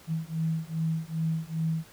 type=beating tone pair; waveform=sine; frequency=160 / 162.5 Hz; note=D#3 / E3; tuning=+49 / -24 cents; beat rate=2.5 Hz; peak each=-30 / -30 dBFS; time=0.07-1.85 s; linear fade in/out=50 ms; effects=pink hiss -53 dBFS RMS until 1.92 s + high-pass 60 Hz 12 dB/octave